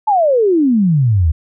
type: exponential sweep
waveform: sine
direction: down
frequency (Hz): 888 to 73.4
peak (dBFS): -9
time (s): 0.07-1.32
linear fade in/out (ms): 10
effects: none